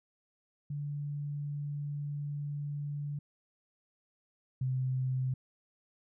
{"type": "tone pair in turn", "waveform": "sine", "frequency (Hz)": [145.1, 129.73], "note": ["D3", "C3"], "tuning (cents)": [-21, -14], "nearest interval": "major second", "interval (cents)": 193, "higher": "first", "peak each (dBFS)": [-34, -29], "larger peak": "second", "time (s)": [[0.7, 3.19], [4.61, 5.34]], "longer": "first", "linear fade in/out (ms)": 5, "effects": []}